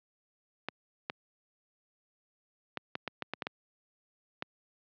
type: clicks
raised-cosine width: 0.3 ms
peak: -17 dBFS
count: 10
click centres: 0.686 / 1.099 / 2.773 / 2.954 / 3.077 / 3.223 / 3.336 / 3.422 / 3.469 / 4.424 s
effects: high-pass 150 Hz 12 dB/octave + low-pass 4000 Hz 12 dB/octave